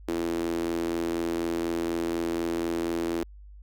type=tone with high-pass filter; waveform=sawtooth; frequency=84.1 Hz; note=E2; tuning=35 cents sharp; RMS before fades=-29 dBFS; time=0.08-3.23 s; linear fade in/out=0 ms; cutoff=320 Hz; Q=5; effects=added 50 Hz sine -44 dBFS peak until 3.62 s